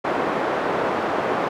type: band-pass noise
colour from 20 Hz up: pink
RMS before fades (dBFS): -23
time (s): 0.04-1.49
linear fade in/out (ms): 10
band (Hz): 370 to 1200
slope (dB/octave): 12
effects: none